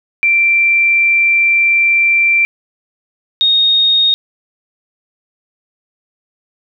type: tone pair in turn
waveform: sine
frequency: 2353 / 3719 Hz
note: D7 / A#7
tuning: +3 / -5 cents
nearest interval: minor sixth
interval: 792 cents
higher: second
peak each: -8 dBFS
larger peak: neither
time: 0.23-2.45 / 3.41-4.14 s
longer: first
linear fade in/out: 0 ms
effects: none